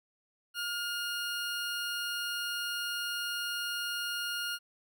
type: tone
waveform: 20% pulse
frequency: 1420 Hz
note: F6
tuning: 28 cents sharp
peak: -28 dBFS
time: 0.54-4.59 s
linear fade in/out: 50 ms
effects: none